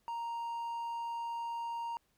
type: tone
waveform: triangle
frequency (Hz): 932.3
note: A#5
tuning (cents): 0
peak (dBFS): -34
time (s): 0.08-1.97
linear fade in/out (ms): 0
effects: pink hiss -75 dBFS RMS until 2.17 s